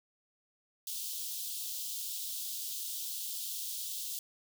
white high-pass noise, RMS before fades -39 dBFS, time 0.87-4.19 s, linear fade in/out 2 ms, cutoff 3100 Hz, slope 48 dB/octave, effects none

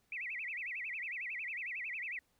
sine tone with vibrato, 2259 Hz, C#7, 32 cents sharp, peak -38 dBFS, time 0.12-2.19 s, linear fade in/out 2 ms, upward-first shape sine, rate 11 Hz, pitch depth 290 cents each way, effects pink hiss -75 dBFS RMS until 2.39 s

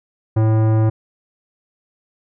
sine tone with tanh clipping, 110 Hz, A2, in tune, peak -14 dBFS, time 0.36-0.9 s, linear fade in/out 10 ms, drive 17 dB, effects none

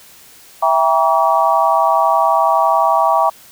sine chord, E diminished seventh, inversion none, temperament just, 659.3 / 791.1 / 949.3 / 1139.2 Hz, E5 / G5 / Bb5 / Db6, 0 / +16 / +31 / +47 cents, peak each -16 dBFS, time 0.62-3.3 s, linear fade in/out 10 ms, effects white hiss -43 dBFS RMS until 3.51 s

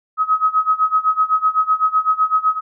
sine tone with tremolo, 1272 Hz, D#6, 38 cents sharp, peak -10 dBFS, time 0.17-2.61 s, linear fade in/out 50 ms, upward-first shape sine, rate 7.9 Hz, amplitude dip 90%, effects none

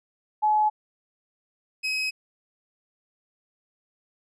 sine / 30% pulse tone pair in turn, 852 / 2544 Hz, G#5 / D#7, +44 / +38 cents, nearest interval octave + perfect fifth, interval 1894 cents, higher second, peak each -18 / -22 dBFS, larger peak first, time 0.42-0.7 / 1.83-2.11 s, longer neither, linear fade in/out 20 ms, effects resampled to 22050 Hz

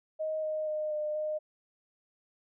sine tone with pitch steps, 626 / 620 / 613 / 605 / 613 Hz, D#5 / D#5 / D#5 / D#5 / D#5, +10 / -6 / -26 / -49 / -26 cents, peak -30 dBFS, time 0.19-1.39 s, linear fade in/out 20 ms, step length 240 ms, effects none

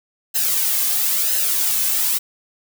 blue noise with flanger, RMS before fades -19 dBFS, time 0.34-2.19 s, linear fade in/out 20 ms, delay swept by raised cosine 0.86 to 2.16 ms, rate 1 Hz, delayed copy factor -0.6, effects none

